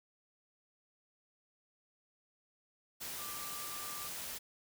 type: tone in noise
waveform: sine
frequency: 1182 Hz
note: D6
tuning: 11 cents sharp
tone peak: -48 dBFS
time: 3.18-4.09 s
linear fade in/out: 20 ms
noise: white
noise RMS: -43 dBFS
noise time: 3-4.39 s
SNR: -8 dB
effects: none